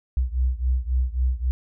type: beating tone pair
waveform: sine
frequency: 61.74 / 65.44 Hz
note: B1 / C2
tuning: 0 / +1 cents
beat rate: 3.7 Hz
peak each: -22 / -24 dBFS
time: 0.17-1.51 s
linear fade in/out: 0 ms
effects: none